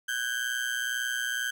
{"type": "ring-modulated tone", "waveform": "35% pulse", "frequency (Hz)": 1568, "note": "G6", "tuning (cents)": 0, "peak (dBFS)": -24, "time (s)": [0.08, 1.51], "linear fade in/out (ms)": 10, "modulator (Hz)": 61, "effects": []}